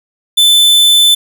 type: tone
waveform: 45% pulse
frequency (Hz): 3520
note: A7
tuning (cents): 0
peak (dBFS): -5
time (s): 0.37-1.15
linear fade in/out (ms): 10
effects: none